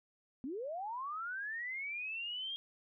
sine linear sweep, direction up, 237.9 to 3253 Hz, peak -38 dBFS, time 0.44-2.56 s, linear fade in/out 0 ms, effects none

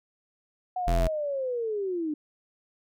sine linear sweep, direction down, 741 to 292.9 Hz, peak -27 dBFS, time 0.76-2.14 s, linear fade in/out 5 ms
square tone, 43 Hz, F1, 26 cents flat, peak -23 dBFS, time 0.87-1.08 s, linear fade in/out 10 ms
effects none

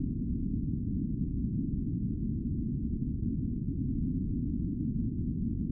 white low-pass noise, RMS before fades -32 dBFS, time 0-5.71 s, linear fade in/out 5 ms, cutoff 280 Hz, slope 48 dB/octave, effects none

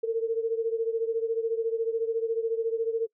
sine beating tone pair, 450.6 / 464.6 Hz, A4 / A#4, +41 / -6 cents, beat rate 14 Hz, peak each -26 / -30 dBFS, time 0.03-3.07 s, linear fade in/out 10 ms, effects noise-tail reverb RT60 0.1 s tail -23 dB re dry

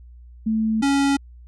sine / square tone pair in turn, 220 / 278.4 Hz, A3 / C#4, 0 / +8 cents, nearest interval major third, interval 408 cents, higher second, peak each -18 / -17 dBFS, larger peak second, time 0.46-0.82 / 0.82-1.17 s, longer first, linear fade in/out 10 ms, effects added 60 Hz sine -41 dBFS peak until 1.47 s + resampled to 22050 Hz

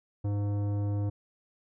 triangle tone with tanh clipping, 102.1 Hz, G#2, 29 cents flat, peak -29 dBFS, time 0.24-1.1 s, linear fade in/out 10 ms, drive 18 dB, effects none

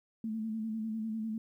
sine tone with vibrato, 220.4 Hz, A3, 3 cents sharp, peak -33 dBFS, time 0.24-1.38 s, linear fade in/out 2 ms, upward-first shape square, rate 10 Hz, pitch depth 34 cents each way, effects 12-bit

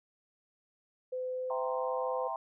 sine tone with pitch glide, 509 to 512.5 Hz, C5 to C5, -48 to -36 cents, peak -33 dBFS, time 1.12-2.28 s, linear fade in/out 10 ms, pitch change +12 cents, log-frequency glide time 1.32-1.54 s
sine chord, C dominant seventh, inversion first, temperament equal, 659.3 / 784 / 932.3 / 1046.5 Hz, E5 / G5 / Bb5 / C6, 0 / 0 / 0 / 0 cents, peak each -39 dBFS, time 1.5-2.36 s, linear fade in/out 2 ms
effects none

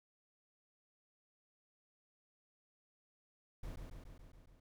brown noise with echo, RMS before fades -45 dBFS, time 3.63-3.76 s, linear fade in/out 5 ms, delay 140 ms, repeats 6, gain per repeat -3 dB, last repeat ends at 4.6 s, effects none

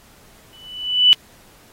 sine tone with exponential growth, 2979 Hz, F#7, 11 cents sharp, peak -5 dBFS, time 0.53-1.13 s, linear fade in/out 0 ms, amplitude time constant 130 ms, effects pink hiss -50 dBFS RMS until 1.72 s + AAC 48 kbps

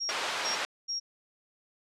sine tone bursts, 5588 Hz, F8, in tune, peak -30 dBFS, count 3, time 0-1 s, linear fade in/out 20 ms, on 120 ms, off 320 ms
pink band-pass noise, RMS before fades -33 dBFS, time 0.09-0.65 s, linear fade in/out 0 ms, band 700 to 4900 Hz, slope 12 dB/octave
effects low-pass 11000 Hz 12 dB/octave

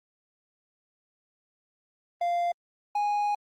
triangle tone pair in turn, 695 / 826.5 Hz, F5 / G#5, -9 / -9 cents, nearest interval minor third, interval 300 cents, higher second, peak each -22 dBFS, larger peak neither, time 2.21-2.52 / 2.95-3.35 s, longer second, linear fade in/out 5 ms, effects Opus 24 kbps

